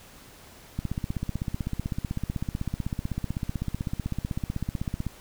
click train, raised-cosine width 5 ms, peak -16 dBFS, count 69, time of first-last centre 0.79-5.067 s, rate 15.9 Hz, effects pink hiss -50 dBFS RMS until 5.2 s

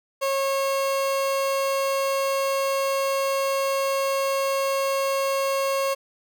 30% pulse tone, 545 Hz, C#5, 29 cents flat, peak -19 dBFS, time 0.21-5.95 s, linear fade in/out 20 ms, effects none

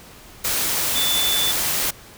sine tone in noise, 3503 Hz, A7, 8 cents flat, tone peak -20 dBFS, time 0.95-1.52 s, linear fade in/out 10 ms, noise white, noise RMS -22 dBFS, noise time 0.44-1.91 s, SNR -1 dB, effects pink hiss -44 dBFS RMS until 2.17 s

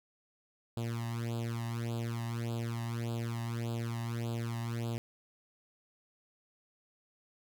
sawtooth tone with flanger, 116.54 Hz, A#2, in tune, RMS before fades -36 dBFS, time 0.77-4.98 s, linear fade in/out 0 ms, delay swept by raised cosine 0.25 to 1.07 ms, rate 1.7 Hz, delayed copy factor +0.9, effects none

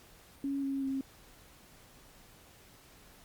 sine tone with pitch steps, 277.2 / 273.1 / 269 Hz, C#4 / C#4 / C4, 0 / -26 / +48 cents, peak -31 dBFS, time 0.44-1.01 s, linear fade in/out 2 ms, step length 190 ms, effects pink hiss -58 dBFS RMS until 3.24 s + Opus 48 kbps

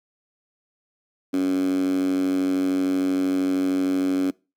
10% pulse tone with high-pass filter, 93 Hz, F#2, 9 cents sharp, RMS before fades -22 dBFS, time 1.33-4.31 s, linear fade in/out 10 ms, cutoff 270 Hz, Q 7.9, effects noise-tail reverb RT60 0.3 s tail -24 dB re dry

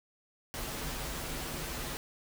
pink noise with comb filter, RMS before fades -38 dBFS, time 0.54-1.97 s, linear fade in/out 0 ms, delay 10 ms, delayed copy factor -0.6, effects none

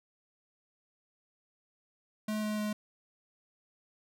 square tone with pitch steps, 214.1 / 212.5 / 210.9 Hz, A3 / G#3 / G#3, -47 / +40 / +27 cents, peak -32 dBFS, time 2.28-2.73 s, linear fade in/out 5 ms, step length 150 ms, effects none

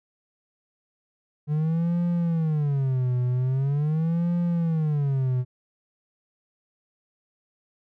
triangle tone with vibrato, 146.83 Hz, D3, in tune, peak -19 dBFS, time 1.47-5.45 s, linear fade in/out 50 ms, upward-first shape sine, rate 0.43 Hz, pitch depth 290 cents each way, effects none

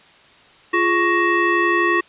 sine tone with frequency modulation, 1108.7 Hz, C#6, in tune, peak -14 dBFS, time 0.73-2.01 s, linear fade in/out 10 ms, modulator 763 Hz, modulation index 1.5, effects white hiss -49 dBFS RMS until 2.08 s + resampled to 8000 Hz

